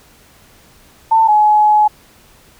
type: tone pair in turn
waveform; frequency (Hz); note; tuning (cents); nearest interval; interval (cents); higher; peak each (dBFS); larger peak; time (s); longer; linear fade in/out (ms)
sine; 893 / 846.3; A5 / G#5; +25 / +32; minor second; 93; first; -7 / -7; neither; 1.11-1.28 / 1.28-1.88; second; 10
effects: pink hiss -47 dBFS RMS until 2.59 s